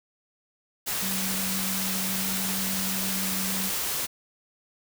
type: tone in noise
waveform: sine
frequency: 190.4 Hz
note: F#3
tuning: 50 cents sharp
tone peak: -32 dBFS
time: 1.01-3.7 s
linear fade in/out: 20 ms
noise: white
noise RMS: -29 dBFS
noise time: 0.86-4.07 s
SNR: -6 dB
effects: none